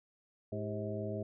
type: harmonic tone with a mistuned harmonic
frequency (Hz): 106.2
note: G#2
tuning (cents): +39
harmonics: 1 / 2 / 3 / 4 / 5 / 6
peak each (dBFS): -40 / -42 / -46 / -42 / -46 / -42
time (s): 0.52-1.23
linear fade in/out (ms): 5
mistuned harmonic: 4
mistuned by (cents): -110
effects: none